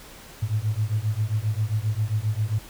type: beating tone pair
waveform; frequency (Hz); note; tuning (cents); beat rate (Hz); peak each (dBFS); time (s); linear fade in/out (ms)
sine; 103.83 / 111.33; G#2 / A2; 0 / +21; 7.5; -25; 0.42-2.59; 10
effects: pink hiss -45 dBFS RMS until 2.69 s